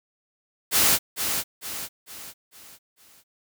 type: noise with echo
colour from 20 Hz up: white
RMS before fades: -19 dBFS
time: 0.71-0.99 s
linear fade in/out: 50 ms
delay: 450 ms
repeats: 5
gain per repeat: -7 dB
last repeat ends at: 3.24 s
effects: none